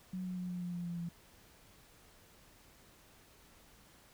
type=tone with pitch steps; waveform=sine; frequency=184.8 / 182.68 / 180.58 / 178.51 / 176.45 / 174.43 / 172.42 / 170.44 Hz; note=F#3 / F#3 / F#3 / F3 / F3 / F3 / F3 / F3; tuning=-2 / -22 / -42 / +38 / +18 / -2 / -22 / -42 cents; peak=-37 dBFS; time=0.13-1.09 s; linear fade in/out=5 ms; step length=120 ms; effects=pink hiss -62 dBFS RMS until 4.13 s